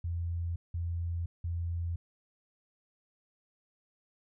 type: tone bursts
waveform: sine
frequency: 85.2 Hz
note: F2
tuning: 42 cents flat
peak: -31 dBFS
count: 3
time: 0.04-1.96 s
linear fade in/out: 5 ms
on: 520 ms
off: 180 ms
effects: none